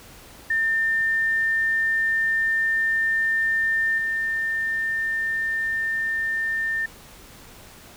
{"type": "tone with level steps", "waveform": "sine", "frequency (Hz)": 1800, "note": "A6", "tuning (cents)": 39, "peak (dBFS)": [-19, -22], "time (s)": [0.5, 6.86], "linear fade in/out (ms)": 5, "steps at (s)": 3.98, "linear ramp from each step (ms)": 2, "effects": ["pink hiss -46 dBFS RMS until 7.96 s"]}